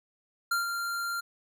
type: tone with ADSR envelope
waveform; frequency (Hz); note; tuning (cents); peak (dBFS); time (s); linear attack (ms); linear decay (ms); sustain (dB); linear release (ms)
square; 1388; F6; -11; -25; 0.51-1.21; 7; 140; -6; 14
effects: none